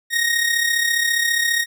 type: tone with amplitude modulation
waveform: sawtooth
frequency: 1867 Hz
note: A#6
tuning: 2 cents sharp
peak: -11 dBFS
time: 0.1-1.66 s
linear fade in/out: 50 ms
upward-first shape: sine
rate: 34.8 Hz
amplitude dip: 55%
effects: none